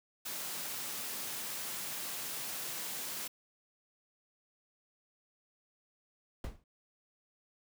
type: high-pass noise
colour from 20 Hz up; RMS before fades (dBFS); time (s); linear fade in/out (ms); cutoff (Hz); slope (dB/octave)
white; -40; 0.25-3.28; 10; 110; 96
type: noise with exponential decay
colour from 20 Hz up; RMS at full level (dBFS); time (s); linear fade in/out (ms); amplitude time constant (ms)
brown; -34; 6.44-6.64; 2; 43
effects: none